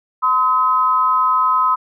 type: tone pair together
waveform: sine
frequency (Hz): 1024 / 1274.5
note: C6 / D#6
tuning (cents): -38 / +41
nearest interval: major third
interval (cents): 379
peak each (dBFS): -15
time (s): 0.22-1.76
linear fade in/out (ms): 20
effects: none